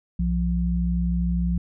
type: tone pair together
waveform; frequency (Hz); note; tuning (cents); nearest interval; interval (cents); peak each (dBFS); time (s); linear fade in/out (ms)
sine; 61.9 / 174.61; B1 / F3; +5 / 0; octave + tritone; 1795; -23; 0.19-1.58; 5
effects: none